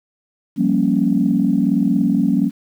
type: chord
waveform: sine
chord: G half-diminished seventh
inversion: third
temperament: equal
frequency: 174.61 / 196 / 233.1 / 277.2 Hz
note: F3 / G3 / Bb3 / Db4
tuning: 0 / 0 / 0 / 0 cents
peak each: -21 / -18 / -18 / -18 dBFS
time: 0.56-2.51 s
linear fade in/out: 50 ms
effects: tanh soft clip ceiling -3 dBFS + 8-bit